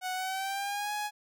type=tone with pitch glide; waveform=sawtooth; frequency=740 to 835.4 Hz; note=F#5 to G#5; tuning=0 to +10 cents; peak=-28 dBFS; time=0.01-1.11 s; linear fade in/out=50 ms; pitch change=+210 cents; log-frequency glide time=0.14-0.92 s; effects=none